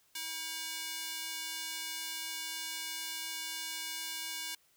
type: tone with high-pass filter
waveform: square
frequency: 321.5 Hz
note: E4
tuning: 43 cents flat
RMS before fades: -40 dBFS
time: 0.15-4.55 s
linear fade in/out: 5 ms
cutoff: 2700 Hz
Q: 0.72
effects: white hiss -69 dBFS RMS until 4.76 s